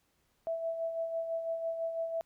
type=tone with tremolo; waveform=sine; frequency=659.3 Hz; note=E5; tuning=in tune; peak=-30 dBFS; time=0.47-2.21 s; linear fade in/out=0 ms; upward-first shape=sine; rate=6 Hz; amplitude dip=50%; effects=pink hiss -74 dBFS RMS until 2.25 s